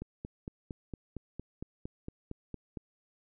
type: click train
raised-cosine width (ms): 3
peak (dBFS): -26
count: 13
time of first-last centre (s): 0.02-2.772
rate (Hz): 4.36
effects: none